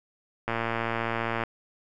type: click train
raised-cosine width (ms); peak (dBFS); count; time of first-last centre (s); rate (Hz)
0.5; -13; 111; 0.48-1.437; 115
effects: none